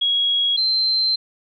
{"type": "tone pair in turn", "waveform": "sine", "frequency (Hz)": [3314, 4115], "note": ["G#7", "C8"], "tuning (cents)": [-4, -30], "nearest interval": "major third", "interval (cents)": 374, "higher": "second", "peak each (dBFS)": -16, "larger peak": "neither", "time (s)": [[0.01, 0.57], [0.57, 1.16]], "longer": "second", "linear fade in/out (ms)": 10, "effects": []}